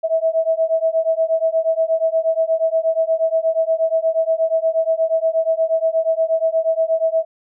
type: beating tone pair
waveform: sine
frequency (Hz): 645 / 653.4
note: E5 / E5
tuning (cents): -38 / -15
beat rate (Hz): 8.4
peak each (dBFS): -18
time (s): 0.03-7.25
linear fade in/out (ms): 20
effects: none